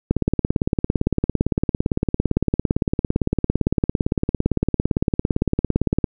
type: click train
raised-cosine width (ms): 3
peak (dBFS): -4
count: 106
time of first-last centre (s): 0.11-6.042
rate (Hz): 17.7
effects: none